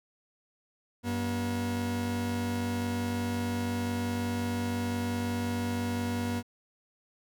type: tone pair together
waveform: 40% pulse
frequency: 95.24 / 240 Hz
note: G2 / B3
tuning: -49 / -49 cents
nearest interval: octave + major third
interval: 1600 cents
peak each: -33 / -30 dBFS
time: 1.03-6.43 s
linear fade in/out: 50 ms
effects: none